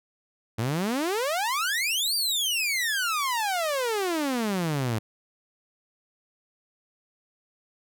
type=exponential two-way sweep; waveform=sawtooth; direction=up then down; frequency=105.6 to 4770 to 105.6 Hz; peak=-21 dBFS; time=0.58-4.99 s; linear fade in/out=10 ms; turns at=2.15 s; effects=none